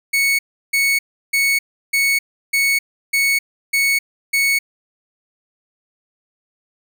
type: tone bursts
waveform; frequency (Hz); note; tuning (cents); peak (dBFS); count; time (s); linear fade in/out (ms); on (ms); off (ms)
40% pulse; 2217; C#7; 0; -13; 8; 0.13-4.59; 10; 260; 340
effects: none